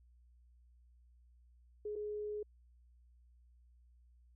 sine tone with dropouts, 419.4 Hz, G#4, 17 cents sharp, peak -38 dBFS, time 1.85-2.43 s, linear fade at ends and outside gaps 5 ms, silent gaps 1.956-1.96 s, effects added 60 Hz sine -62 dBFS peak until 4.35 s

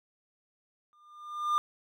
triangle tone with exponential growth, 1203 Hz, D6, 41 cents sharp, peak -20 dBFS, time 0.93-1.58 s, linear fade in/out 0 ms, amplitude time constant 140 ms, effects none

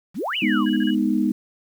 sine exponential two-way sweep, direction up then down, 146.83 to 3116 to 949 Hz, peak -23 dBFS, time 0.14-0.66 s, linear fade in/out 50 ms, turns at 0.37 s
sine tone with tremolo, 2924 Hz, F#7, 21 cents flat, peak -30 dBFS, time 0.33-0.95 s, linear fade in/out 5 ms, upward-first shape triangle, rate 5.9 Hz, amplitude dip 65%
sine chord, G# minor, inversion none, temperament equal, 207.7 / 246.9 / 311.1 Hz, G#3 / B3 / D#4, 0 / 0 / 0 cents, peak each -22 dBFS, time 0.42-1.32 s, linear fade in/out 5 ms
sine tone bursts, 1641 Hz, G#6, 21 cents flat, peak -28 dBFS, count 4, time 0.66-0.905 s, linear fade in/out 5 ms, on 35 ms, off 35 ms
effects 8-bit

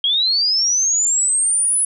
sine linear sweep, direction up, 3210 to 10270 Hz, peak -14 dBFS, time 0.04-1.85 s, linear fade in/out 2 ms, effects none

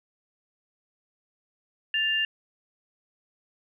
sine tone pair together, 1760 / 2797 Hz, A6 / F7, 0 / +2 cents, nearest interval minor sixth, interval 802 cents, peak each -28 / -24 dBFS, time 1.94-2.25 s, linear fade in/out 2 ms, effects none

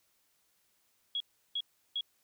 sine tone bursts, 3324 Hz, G#7, 1 cent sharp, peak -31 dBFS, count 3, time 1.15-2.009 s, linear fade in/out 2 ms, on 53 ms, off 350 ms, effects white hiss -73 dBFS RMS until 2.23 s

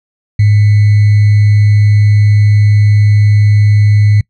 sine tone with sample-and-hold, 104.3 Hz, G#2, 8 cents sharp, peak -4 dBFS, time 0.39-4.21 s, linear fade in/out 5 ms, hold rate 2100 Hz, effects noise-tail reverb RT60 0.1 s tail -24 dB re dry + low-pass 4000 Hz 12 dB/octave

